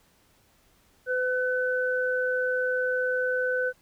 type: tone pair together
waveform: sine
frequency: 506 / 1507.6 Hz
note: B4 / F#6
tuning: +42 / +32 cents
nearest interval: octave + perfect fifth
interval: 1890 cents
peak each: -26 / -27 dBFS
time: 1.06-3.73 s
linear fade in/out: 50 ms
effects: pink hiss -63 dBFS RMS until 3.81 s